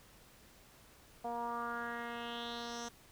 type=tone with low-pass filter sweep; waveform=10% pulse; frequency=236 Hz; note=A#3; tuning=22 cents sharp; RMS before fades=-41 dBFS; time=1.24-2.89 s; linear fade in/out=10 ms; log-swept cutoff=750 to 6400 Hz; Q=3.8; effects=pink hiss -61 dBFS RMS until 3.11 s